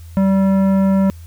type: tone with tanh clipping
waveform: triangle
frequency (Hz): 193.3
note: G3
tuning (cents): -24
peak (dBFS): -13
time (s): 0.17-1.1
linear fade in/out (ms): 0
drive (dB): 17
effects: added 83 Hz sine -33 dBFS peak until 1.26 s + white hiss -50 dBFS RMS until 1.26 s